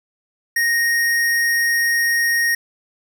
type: tone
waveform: square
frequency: 1864 Hz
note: A#6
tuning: 1 cent flat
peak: -16 dBFS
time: 0.56-2.55 s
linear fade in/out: 5 ms
effects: none